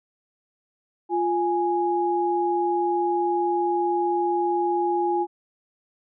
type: tone pair together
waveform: sine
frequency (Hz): 349.2 / 830.6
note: F4 / G#5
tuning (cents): 0 / 0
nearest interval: octave + minor third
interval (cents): 1500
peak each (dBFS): -23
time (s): 1.09-5.27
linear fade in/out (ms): 50
effects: none